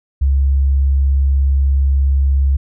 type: tone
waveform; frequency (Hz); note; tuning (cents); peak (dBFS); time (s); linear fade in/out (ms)
sine; 68.4; C#2; -23; -10; 0.21-2.57; 10
effects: none